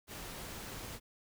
pink noise, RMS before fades -45 dBFS, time 0.07-1 s, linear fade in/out 50 ms, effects none

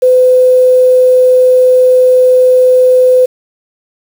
sine tone with quantisation, 507 Hz, B4, 45 cents sharp, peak -3 dBFS, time 0.02-3.26 s, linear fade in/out 10 ms, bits 5, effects none

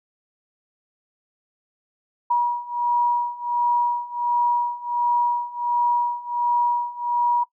sine beating tone pair, 960 / 961.4 Hz, B5 / B5, -49 / -47 cents, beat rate 1.4 Hz, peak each -23 / -21 dBFS, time 2.3-7.44 s, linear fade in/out 10 ms, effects noise-tail reverb RT60 0.1 s tail -20 dB re dry

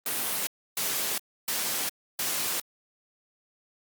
white noise bursts, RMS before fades -29 dBFS, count 4, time 0.06-2.6 s, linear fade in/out 2 ms, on 410 ms, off 300 ms, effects high-pass 150 Hz 12 dB/octave + Opus 32 kbps

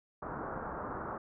white low-pass noise, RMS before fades -40 dBFS, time 0.22-1.18 s, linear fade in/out 5 ms, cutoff 1400 Hz, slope 48 dB/octave, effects none

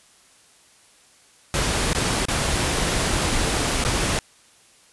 pink noise with dropouts, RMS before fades -22 dBFS, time 1.54-4.19 s, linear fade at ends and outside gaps 1 ms, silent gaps 1.932-1.948 / 2.254-2.284 / 3.84-3.849 s, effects white hiss -54 dBFS RMS until 4.92 s + resampled to 24000 Hz

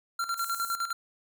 square tone with tremolo, 1371 Hz, F6, 32 cents flat, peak -28 dBFS, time 0.19-0.93 s, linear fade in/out 5 ms, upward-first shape square, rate 9.8 Hz, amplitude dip 70%
pink high-pass noise, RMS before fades -40 dBFS, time 0.37-0.76 s, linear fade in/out 10 ms, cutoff 6800 Hz, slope 48 dB/octave
effects none

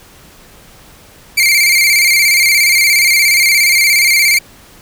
sawtooth tone with vibrato, 2217 Hz, C#7, in tune, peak -4 dBFS, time 1.37-4.39 s, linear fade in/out 10 ms, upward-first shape square, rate 17 Hz, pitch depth 74 cents each way, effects pink hiss -41 dBFS RMS until 4.81 s

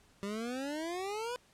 25% pulse exponential sweep, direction up, 196 to 503 Hz, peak -32 dBFS, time 0.23-1.36 s, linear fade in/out 0 ms, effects pink hiss -65 dBFS RMS until 1.53 s + low-pass 10000 Hz 12 dB/octave

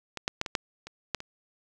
clicks, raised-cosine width 0.2 ms, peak -18 / -10 / -10 / -17 / -8 / -24 / -10 / -22 dBFS, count 8, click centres 0.173 / 0.279 / 0.414 / 0.462 / 0.552 / 0.87 / 1.147 / 1.204 s, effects none

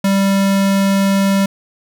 square tone, 196 Hz, G3, in tune, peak -12 dBFS, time 0.04-1.46 s, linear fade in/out 5 ms, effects none

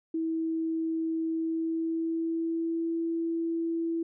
sine tone with pitch glide, 324.4 to 331.6 Hz, E4 to E4, -28 to +10 cents, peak -27 dBFS, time 0.14-4.03 s, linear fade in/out 5 ms, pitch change +38 cents, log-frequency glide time 1.27-2.95 s, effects none

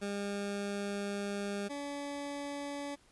20% pulse tone pair in turn, 201.7 / 285.2 Hz, G3 / C#4, +50 / +49 cents, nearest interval tritone, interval 599 cents, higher second, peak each -30 / -33 dBFS, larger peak first, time 0.01-1.69 / 1.69-2.96 s, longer first, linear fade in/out 20 ms, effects pink hiss -65 dBFS RMS until 3.11 s + resampled to 24000 Hz

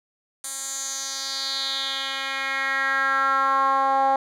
10% pulse tone with band-pass filter sweep, 270.4 Hz, C#4, 43 cents flat, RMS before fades -24 dBFS, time 0.44-4.16 s, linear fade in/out 2 ms, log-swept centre 8700 to 770 Hz, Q 3.7, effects none

